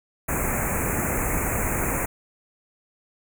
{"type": "band-stop noise", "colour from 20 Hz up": "pink", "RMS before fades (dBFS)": -25, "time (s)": [0.28, 2.06], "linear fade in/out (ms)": 10, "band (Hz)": [2500, 6600], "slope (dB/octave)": 96, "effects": []}